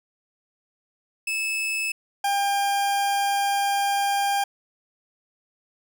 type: tone pair in turn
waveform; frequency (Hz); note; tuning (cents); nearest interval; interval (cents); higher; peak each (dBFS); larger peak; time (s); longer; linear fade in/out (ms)
40% pulse; 2610 / 800.5; E7 / G5; -18 / +36; octave + minor sixth; 2046; first; -23 / -20; second; 1.27-1.92 / 2.24-4.44; second; 5
effects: none